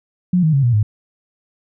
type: tone with pitch steps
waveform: sine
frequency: 179.9 / 157.52 / 137.92 / 120.76 / 105.74 Hz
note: F#3 / D#3 / C#3 / B2 / G#2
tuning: -48 / +22 / -8 / -38 / +32 cents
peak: -11 dBFS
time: 0.33-0.83 s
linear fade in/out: 5 ms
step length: 100 ms
effects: none